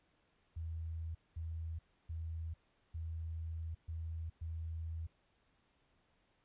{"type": "tone bursts at uneven times", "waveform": "sine", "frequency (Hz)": 81.5, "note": "E2", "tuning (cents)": -19, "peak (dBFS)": -39, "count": 6, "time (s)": [[0.56, 1.15], [1.36, 1.79], [2.09, 2.54], [2.94, 3.75], [3.88, 4.3], [4.41, 5.07]], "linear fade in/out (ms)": 10, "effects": ["pink hiss -75 dBFS RMS until 6.44 s", "resampled to 8000 Hz"]}